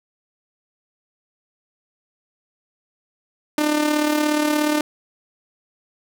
sawtooth tone with amplitude modulation, 300.3 Hz, D4, 39 cents sharp, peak -11 dBFS, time 3.58-4.81 s, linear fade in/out 2 ms, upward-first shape sine, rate 36.9 Hz, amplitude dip 55%, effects none

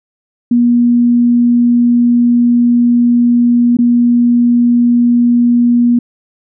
sine tone with dropouts, 240 Hz, B3, 49 cents flat, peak -6 dBFS, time 0.51-5.99 s, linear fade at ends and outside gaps 5 ms, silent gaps 3.77-3.787 s, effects none

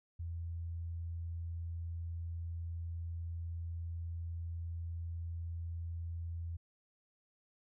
sine tone, 84.1 Hz, E2, 35 cents sharp, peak -38 dBFS, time 0.19-6.57 s, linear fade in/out 10 ms, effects none

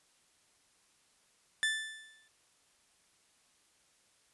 30% pulse tone with exponential decay, 1760 Hz, A6, in tune, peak -24 dBFS, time 1.63-2.28 s, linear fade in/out 0 ms, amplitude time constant 140 ms, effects white hiss -69 dBFS RMS until 4.33 s + resampled to 24000 Hz

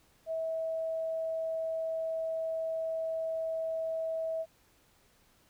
sine tone, 648 Hz, E5, 30 cents flat, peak -31 dBFS, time 0.26-4.46 s, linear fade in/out 50 ms, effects pink hiss -66 dBFS RMS until 5.49 s

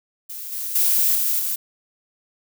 violet noise with level steps, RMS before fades -33 / -28 / -18 / -21 / -24 dBFS, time 0.29-1.56 s, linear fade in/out 10 ms, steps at 0.52 / 0.75 / 1.15 / 1.39 s, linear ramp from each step 5 ms, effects none

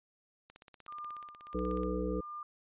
click train, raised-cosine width 0.2 ms, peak -35 dBFS, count 23, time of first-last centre 0.5-1.833 s, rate 16.5 Hz
sine tone with tremolo, 1200 Hz, D6, 37 cents sharp, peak -39 dBFS, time 0.88-2.43 s, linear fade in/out 2 ms, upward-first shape triangle, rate 1.5 Hz, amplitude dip 85%
harmonic tone, 61.8 Hz, B1, 2 cents sharp, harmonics 1 / 3 / 5 / 7 / 8, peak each -38 / -38 / -38 / -38 / -38 dBFS, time 1.54-2.21 s, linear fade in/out 10 ms
effects resampled to 8000 Hz

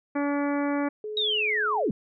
harmonic tone, 286.3 Hz, D4, 44 cents flat, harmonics 1 / 2 / 3 / 4 / 5 / 6 / 7 / 8, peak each -25 / -31 / -35 / -37 / -39 / -41 / -42 / -43 dBFS, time 0.15-0.89 s, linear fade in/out 10 ms
sine tone, 425.9 Hz, G#4, 44 cents sharp, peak -31 dBFS, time 1.04-1.9 s, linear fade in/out 2 ms
sine linear sweep, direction down, 3850 to 160 Hz, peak -23 dBFS, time 1.17-1.91 s, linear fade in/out 2 ms
effects none

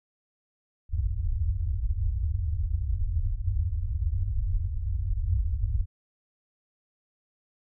white low-pass noise, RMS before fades -27 dBFS, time 0.89-5.86 s, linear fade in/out 50 ms, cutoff 100 Hz, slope 96 dB/octave, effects none

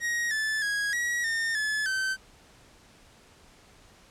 45% pulse tone with pitch steps, 1885 / 1744 / 1653 / 1914 / 1822 / 1720 / 1542 Hz, A#6 / A6 / G#6 / A#6 / A#6 / A6 / G6, +19 / -16 / -9 / +45 / -40 / -40 / -29 cents, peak -26 dBFS, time 0-2.17 s, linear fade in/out 50 ms, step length 310 ms, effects pink hiss -56 dBFS RMS until 4.1 s + low-pass 9000 Hz 12 dB/octave

